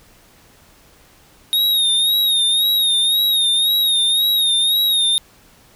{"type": "tone with vibrato", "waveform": "square", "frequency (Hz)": 3729, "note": "A#7", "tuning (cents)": 0, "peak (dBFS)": -14, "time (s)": [1.53, 5.18], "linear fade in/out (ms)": 0, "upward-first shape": "sine", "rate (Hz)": 1.9, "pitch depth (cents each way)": 62, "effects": ["pink hiss -50 dBFS RMS until 5.75 s"]}